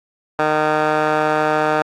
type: tone with band-pass filter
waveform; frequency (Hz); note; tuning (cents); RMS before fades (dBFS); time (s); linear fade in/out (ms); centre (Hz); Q
15% pulse; 153.5; D#3; -23; -17; 0.39-1.82; 2; 1000; 2.7
effects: AAC 64 kbps